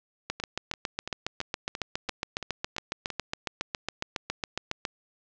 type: two click trains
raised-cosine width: 0.2 ms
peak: -12 / -17 dBFS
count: 34 / 9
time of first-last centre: 0.3-4.852 / 0.4-3.103 s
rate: 7.25 / 2.96 Hz
effects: low-pass 7000 Hz 12 dB/octave + 9-bit